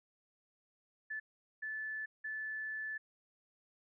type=tone bursts at uneven times; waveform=sine; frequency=1742 Hz; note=A6; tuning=18 cents flat; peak=-38 dBFS; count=3; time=1.1-1.2 / 1.62-2.06 / 2.24-2.98 s; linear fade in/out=10 ms; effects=none